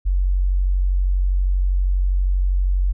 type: tone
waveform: sine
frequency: 46.25 Hz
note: F#1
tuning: in tune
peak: -15 dBFS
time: 0.05-2.93 s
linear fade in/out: 20 ms
effects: none